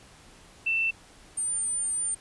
sine tone pair in turn, 2675 / 8998 Hz, E7 / C#9, +25 / +25 cents, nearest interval octave + major sixth, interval 2100 cents, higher second, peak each -23 / -26 dBFS, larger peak first, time 0.66-0.91 / 1.37-2.15 s, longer second, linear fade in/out 10 ms, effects pink hiss -53 dBFS RMS until 2.2 s + resampled to 24000 Hz

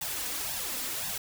white noise with flanger, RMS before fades -34 dBFS, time 0.01-1.18 s, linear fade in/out 5 ms, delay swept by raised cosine 1.1 to 4.1 ms, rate 1.9 Hz, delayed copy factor +0.75, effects none

